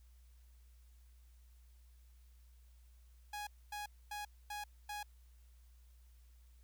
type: tone bursts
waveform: sawtooth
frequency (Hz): 830.6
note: G#5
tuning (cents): 0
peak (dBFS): -38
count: 5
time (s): 3.33-5.03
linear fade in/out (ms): 5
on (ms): 140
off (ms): 250
effects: added 60 Hz sine -59 dBFS peak until 6.63 s + white hiss -75 dBFS RMS until 6.63 s